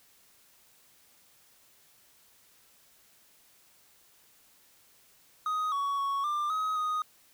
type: tone with pitch steps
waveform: triangle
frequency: 1251 / 1121 / 1111 / 1191 / 1267 / 1244 Hz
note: D#6 / C#6 / C#6 / D6 / D#6 / D#6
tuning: +9 / +19 / +4 / +24 / +31 / -1 cents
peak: -26 dBFS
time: 5.46-7.02 s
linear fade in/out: 2 ms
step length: 260 ms
effects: white hiss -62 dBFS RMS until 7.33 s